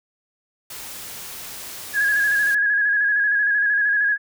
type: noise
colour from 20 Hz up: white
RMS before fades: -35 dBFS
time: 0.7-2.55 s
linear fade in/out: 5 ms
type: tone with vibrato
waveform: sine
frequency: 1661.2 Hz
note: G#6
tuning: in tune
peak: -16 dBFS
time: 1.93-4.18 s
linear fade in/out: 50 ms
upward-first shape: square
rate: 13 Hz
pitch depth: 35 cents each way
effects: none